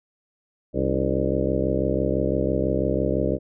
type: harmonic tone with a mistuned harmonic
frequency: 66 Hz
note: C2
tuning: 16 cents sharp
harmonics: 1 / 2 / 3 / 4 / 5 / 6 / 7 / 8 / 9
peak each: -29 / -29 / -29 / -29 / -29 / -29 / -29 / -29 / -29 dBFS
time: 0.73-3.39 s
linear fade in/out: 50 ms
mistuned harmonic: 4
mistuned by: +120 cents
effects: none